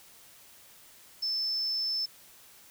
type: tone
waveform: sine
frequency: 5274 Hz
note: E8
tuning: in tune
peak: -28 dBFS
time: 1.22-2.06 s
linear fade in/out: 10 ms
effects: white hiss -55 dBFS RMS until 2.7 s